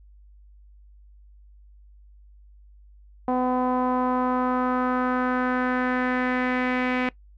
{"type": "tone with low-pass filter sweep", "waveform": "sawtooth", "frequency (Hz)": 252.3, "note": "B3", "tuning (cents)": 37, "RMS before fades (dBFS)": -24, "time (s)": [3.28, 7.09], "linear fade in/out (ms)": 2, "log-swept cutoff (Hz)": [860, 2300], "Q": 2.9, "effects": ["noise-tail reverb RT60 0.1 s tail -20 dB re dry", "added 50 Hz sine -48 dBFS peak until 7.37 s"]}